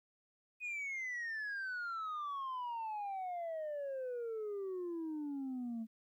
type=exponential sweep; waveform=sine; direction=down; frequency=2509 to 220 Hz; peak=-36 dBFS; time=0.6-5.87 s; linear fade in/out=50 ms; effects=tanh soft clip ceiling -37 dBFS + 13-bit